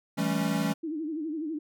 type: chord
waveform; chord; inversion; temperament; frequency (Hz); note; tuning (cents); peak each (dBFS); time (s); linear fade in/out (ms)
square; A dominant seventh; second; equal with one note detuned; 164.81 / 196 / 216.5 / 277.2; E3 / G3 / A3 / C#4; 0 / 0 / -28 / 0; -32; 0.17-0.74; 20
type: tone with vibrato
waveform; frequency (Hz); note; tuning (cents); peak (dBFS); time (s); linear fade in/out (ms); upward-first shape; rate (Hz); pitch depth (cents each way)
sine; 311.9; D#4; +4; -30; 0.83-1.59; 10; sine; 12; 110
effects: none